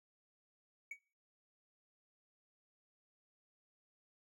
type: tone with exponential decay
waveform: triangle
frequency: 2251 Hz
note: C#7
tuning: 26 cents sharp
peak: -38 dBFS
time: 0.91-0.99 s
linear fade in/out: 5 ms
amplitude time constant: 16 ms
effects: noise-tail reverb RT60 0.4 s tail -20 dB re dry